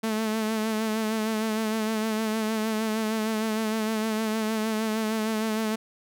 sawtooth tone with vibrato, 218.9 Hz, A3, 9 cents flat, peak -21 dBFS, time 0.03-5.76 s, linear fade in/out 10 ms, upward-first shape sine, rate 6.5 Hz, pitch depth 37 cents each way, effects none

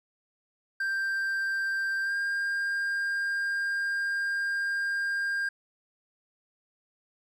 triangle tone with pitch glide, 1577 to 1603.6 Hz, G6 to G6, +10 to +39 cents, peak -25 dBFS, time 0.8-5.49 s, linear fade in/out 5 ms, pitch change +29 cents, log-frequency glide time 2.03-2.14 s, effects none

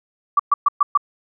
sine tone bursts, 1156 Hz, D6, 28 cents flat, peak -10 dBFS, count 5, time 0.37-0.975 s, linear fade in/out 5 ms, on 25 ms, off 120 ms, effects none

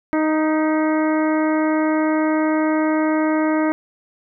harmonic tone with a mistuned harmonic, 311.1 Hz, D#4, in tune, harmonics 1 / 2 / 3 / 4 / 5 / 6 / 7, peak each -17 / -23 / -27 / -29 / -31 / -33 / -34 dBFS, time 0.13-3.72 s, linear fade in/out 0 ms, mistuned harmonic 6, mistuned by +44 cents, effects none

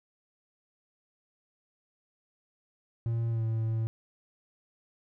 triangle tone with pitch glide, 115.4 to 112.11 Hz, A#2 to A2, -17 to +33 cents, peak -25 dBFS, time 3.06-3.87 s, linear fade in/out 0 ms, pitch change -50 cents, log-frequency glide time 3.3-3.42 s, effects none

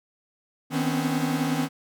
45% pulse tone cluster, 157.7 / 249.6 / 260.6 / 277.4 Hz, D#3 / B3 / C4 / C#4, +24 / +19 / -7 / +1 cents, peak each -29 dBFS, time 0.7-1.69 s, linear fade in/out 50 ms, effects none

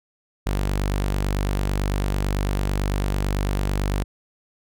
sawtooth tone, 49 Hz, G1, in tune, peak -17 dBFS, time 0.46-4.04 s, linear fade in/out 10 ms, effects none

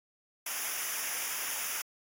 white noise with comb filter, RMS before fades -35 dBFS, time 0.46-1.82 s, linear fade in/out 5 ms, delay 0.24 ms, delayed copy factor -0.85, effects AAC 64 kbps

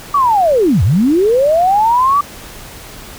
sine linear two-way sweep, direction down then up, 1174.7 to 76.9 to 1174.7 Hz, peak -8 dBFS, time 0.14-2.21 s, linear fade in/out 5 ms, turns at 0.83 s, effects pink hiss -33 dBFS RMS until 3.18 s

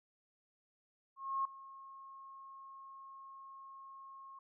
sine tone with ADSR envelope, 1082 Hz, C#6, 42 cents flat, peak -31 dBFS, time 1.16-4.39 s, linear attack 290 ms, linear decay 4 ms, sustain -19 dB, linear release 4 ms, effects none

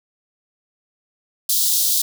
white high-pass noise, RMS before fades -18 dBFS, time 1.49-2.02 s, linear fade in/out 5 ms, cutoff 3500 Hz, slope 48 dB/octave, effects none

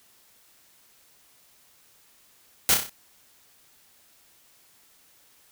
white noise with echo, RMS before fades -19 dBFS, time 2.69-2.74 s, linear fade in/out 0 ms, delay 31 ms, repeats 5, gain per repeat -5 dB, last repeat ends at 2.895 s, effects white hiss -59 dBFS RMS until 5.51 s

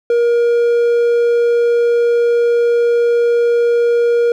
triangle tone, 473.1 Hz, A#4, 26 cents sharp, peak -8 dBFS, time 0.1-4.32 s, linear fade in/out 2 ms, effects none

